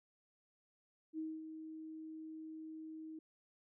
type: tone with ADSR envelope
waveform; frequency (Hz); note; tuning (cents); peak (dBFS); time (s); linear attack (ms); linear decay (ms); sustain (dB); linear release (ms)
sine; 316.3; D#4; +29; -38; 1.13-3.19; 54; 230; -8; 4
effects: none